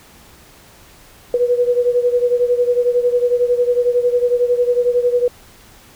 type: beating tone pair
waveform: sine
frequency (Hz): 485.3 / 496.3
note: B4 / B4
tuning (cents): -30 / +8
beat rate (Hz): 11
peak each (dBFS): -14 / -18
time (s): 1.34-5.28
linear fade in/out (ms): 2
effects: pink hiss -45 dBFS RMS until 5.95 s